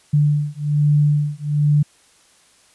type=beating tone pair; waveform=sine; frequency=147 / 148.2 Hz; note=D3 / D3; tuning=+2 / +16 cents; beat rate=1.2 Hz; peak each=-17 / -17 dBFS; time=0.13-1.83 s; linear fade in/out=10 ms; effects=white hiss -54 dBFS RMS until 2.74 s + resampled to 24000 Hz